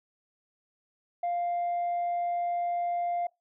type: tone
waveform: sine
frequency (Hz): 698.5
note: F5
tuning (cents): 0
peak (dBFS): -25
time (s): 1.23-3.27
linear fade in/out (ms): 5
effects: noise-tail reverb RT60 0.2 s tail -25 dB re dry + tanh soft clip ceiling -25 dBFS